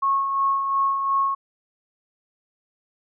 sine tone with tremolo, 1095 Hz, C#6, 22 cents flat, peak -17 dBFS, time 0.02-1.35 s, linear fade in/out 10 ms, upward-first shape sine, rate 2.8 Hz, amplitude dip 45%, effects none

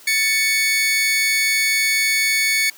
sawtooth tone pair together, 1760 / 2224 Hz, A6 / C#7, 0 / +5 cents, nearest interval major third, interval 405 cents, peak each -22 / -13 dBFS, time 0.07-2.7 s, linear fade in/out 5 ms, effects white hiss -45 dBFS RMS until 2.77 s + high-pass 200 Hz 12 dB/octave

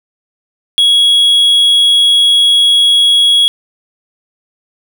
triangle tone, 3330 Hz, G#7, 4 cents sharp, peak -4 dBFS, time 0.78-3.48 s, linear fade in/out 0 ms, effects none

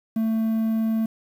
triangle tone with quantisation, 222.6 Hz, A3, 20 cents sharp, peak -18 dBFS, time 0.16-1.06 s, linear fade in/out 5 ms, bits 8, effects none

